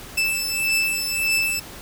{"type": "beating tone pair", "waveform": "sawtooth", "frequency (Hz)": [2637, 2638.7], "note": ["E7", "E7"], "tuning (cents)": [0, 1], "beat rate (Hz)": 1.7, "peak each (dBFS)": [-19, -21], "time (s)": [0.17, 1.6], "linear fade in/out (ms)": 10, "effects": ["pink hiss -39 dBFS RMS until 1.81 s"]}